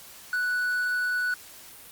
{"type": "tone", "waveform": "triangle", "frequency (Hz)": 1480, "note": "F#6", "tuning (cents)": 0, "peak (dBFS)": -22, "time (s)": [0.33, 1.34], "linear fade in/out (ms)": 2, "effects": ["white hiss -47 dBFS RMS until 1.91 s", "Opus 48 kbps"]}